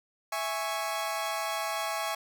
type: chord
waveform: sawtooth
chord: C# minor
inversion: first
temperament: equal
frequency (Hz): 659.3 / 830.6 / 1108.7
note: E5 / G#5 / C#6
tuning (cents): 0 / 0 / 0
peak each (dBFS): -31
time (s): 0.32-2.15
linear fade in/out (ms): 5
effects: none